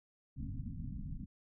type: low-pass noise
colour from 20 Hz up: pink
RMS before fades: -42 dBFS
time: 0.36-1.26 s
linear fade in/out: 20 ms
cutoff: 270 Hz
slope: 96 dB/octave
effects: none